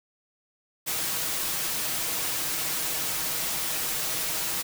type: noise with comb filter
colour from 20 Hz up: white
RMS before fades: -29 dBFS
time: 0.86-4.63 s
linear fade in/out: 20 ms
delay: 6.3 ms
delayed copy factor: +0.5
effects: none